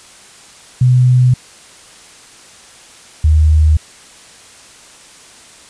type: tone pair in turn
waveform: sine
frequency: 125.8 / 77.37 Hz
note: B2 / D#2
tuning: +32 / -9 cents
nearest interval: minor sixth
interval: 841 cents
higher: first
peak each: -6 dBFS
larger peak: neither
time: 0.81-1.34 / 3.24-3.77 s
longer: neither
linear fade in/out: 5 ms
effects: white hiss -40 dBFS RMS until 5.69 s + resampled to 22050 Hz